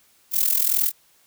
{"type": "noise with amplitude modulation", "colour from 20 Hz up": "violet", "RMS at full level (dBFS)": -17, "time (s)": [0.31, 0.92], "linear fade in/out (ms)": 50, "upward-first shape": "sine", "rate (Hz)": 42, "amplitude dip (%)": 80, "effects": ["white hiss -59 dBFS RMS until 1.26 s"]}